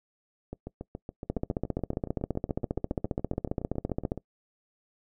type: two click trains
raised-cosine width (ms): 2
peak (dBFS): -15 / -23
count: 43 / 27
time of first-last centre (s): 1.3-4.119 / 0.53-4.177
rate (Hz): 14.9 / 7.13
effects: noise-tail reverb RT60 0.1 s tail -22 dB re dry